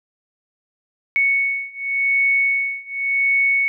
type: beating tone pair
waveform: sine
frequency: 2217 / 2217.89 Hz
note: C#7 / C#7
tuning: 0 / 0 cents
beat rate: 0.89 Hz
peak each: -20 / -19 dBFS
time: 1.16-3.68 s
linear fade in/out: 0 ms
effects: none